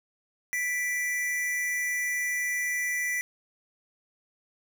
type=tone pair together; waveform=square; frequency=1975.3 / 2349 Hz; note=B6 / D7; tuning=0 / 0 cents; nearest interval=minor third; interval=300 cents; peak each=-28 / -38 dBFS; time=0.53-3.21 s; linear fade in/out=0 ms; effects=none